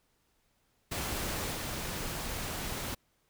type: noise with level steps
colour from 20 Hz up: pink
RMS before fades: -35 / -37 dBFS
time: 0.91-2.95 s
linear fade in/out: 10 ms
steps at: 1.52 s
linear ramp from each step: 20 ms
effects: pink hiss -73 dBFS RMS until 3.29 s